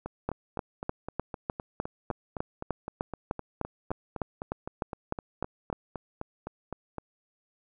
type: two click trains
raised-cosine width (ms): 1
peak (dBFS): -21 / -15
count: 28 / 19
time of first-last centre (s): 0.06-6.983 / 0.29-5.728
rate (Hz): 3.9 / 3.31
effects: none